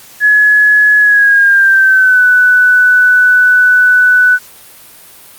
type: tone with pitch glide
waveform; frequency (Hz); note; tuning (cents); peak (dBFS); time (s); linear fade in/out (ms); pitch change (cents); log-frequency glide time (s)
sine; 1694 to 1491.8; G#6 to F#6; +34 to +14; -4; 0.2-4.39; 50; -220; 0.99-2.24
effects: white hiss -37 dBFS RMS until 5.38 s + Opus 48 kbps